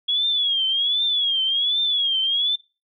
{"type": "tone with vibrato", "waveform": "sine", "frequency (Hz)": 3332, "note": "G#7", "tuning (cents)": 5, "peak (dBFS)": -18, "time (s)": [0.08, 2.56], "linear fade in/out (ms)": 10, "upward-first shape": "triangle", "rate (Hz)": 1.3, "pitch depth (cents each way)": 140, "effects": ["noise-tail reverb RT60 0.3 s tail -22 dB re dry"]}